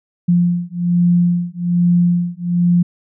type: beating tone pair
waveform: sine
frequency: 174.2 / 175.4 Hz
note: F3 / F3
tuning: -4 / +8 cents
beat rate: 1.2 Hz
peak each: -15 dBFS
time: 0.28-2.83 s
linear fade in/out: 10 ms
effects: none